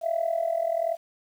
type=tone with amplitude modulation; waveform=sine; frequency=666 Hz; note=E5; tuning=18 cents sharp; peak=-19 dBFS; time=0.01-0.97 s; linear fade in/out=50 ms; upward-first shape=sine; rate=40.9 Hz; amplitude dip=85%; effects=tanh soft clip ceiling -16 dBFS + 9-bit